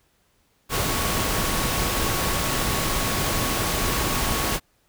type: tone in noise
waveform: sine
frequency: 1108.7 Hz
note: C#6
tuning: in tune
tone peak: -33 dBFS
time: 0.69-4.6 s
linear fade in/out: 50 ms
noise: pink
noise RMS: -24 dBFS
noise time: 0.69-4.6 s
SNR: -12 dB
effects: pink hiss -65 dBFS RMS until 4.88 s